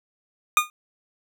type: tone with exponential decay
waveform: 25% pulse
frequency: 1221 Hz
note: D#6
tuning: 33 cents flat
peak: -7 dBFS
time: 0.57-0.7 s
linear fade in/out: 1 ms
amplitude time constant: 27 ms
effects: none